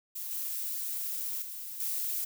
violet noise with level steps, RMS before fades -38 / -35 / -41 / -33 dBFS, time 0.15-2.25 s, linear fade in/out 10 ms, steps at 0.31 / 1.42 / 1.8 s, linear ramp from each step 2 ms, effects none

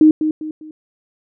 sine tone with echo, 310 Hz, D#4, 6 cents flat, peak -5 dBFS, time 0.01-0.11 s, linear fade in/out 2 ms, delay 200 ms, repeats 3, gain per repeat -9 dB, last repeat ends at 0.71 s, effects none

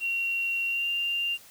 triangle tone with pitch glide, 2746 to 2788 Hz, F7 to F7, -30 to -4 cents, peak -22 dBFS, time 0-1.38 s, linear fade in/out 50 ms, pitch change +26 cents, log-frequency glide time 0.67-0.88 s, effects tanh soft clip ceiling -24 dBFS + white hiss -52 dBFS RMS until 1.5 s

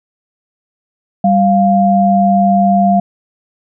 sine tone pair together, 196 / 698.5 Hz, G3 / F5, 0 / 0 cents, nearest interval octave + minor seventh, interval 2200 cents, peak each -10 dBFS, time 1.24-3 s, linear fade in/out 5 ms, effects none

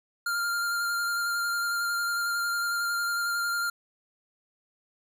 square tone with vibrato, 1396.9 Hz, F6, in tune, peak -27 dBFS, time 0.26-3.7 s, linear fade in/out 5 ms, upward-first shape square, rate 11 Hz, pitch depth 12 cents each way, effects none

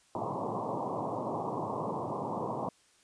white band-pass noise, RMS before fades -35 dBFS, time 0.15-2.69 s, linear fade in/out 2 ms, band 100 to 1100 Hz, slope 96 dB/octave, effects white hiss -65 dBFS RMS until 3.03 s + resampled to 22050 Hz

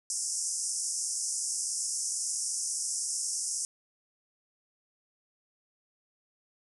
white band-pass noise, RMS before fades -33 dBFS, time 0.1-3.65 s, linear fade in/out 0 ms, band 5200 to 10000 Hz, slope 96 dB/octave, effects none

